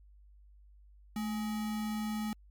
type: tone with sample-and-hold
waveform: sine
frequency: 216.7 Hz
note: A3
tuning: 26 cents flat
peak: -32 dBFS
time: 1.16-2.33 s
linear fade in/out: 2 ms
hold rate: 1050 Hz
effects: added 50 Hz sine -55 dBFS peak until 2.5 s + MP3 96 kbps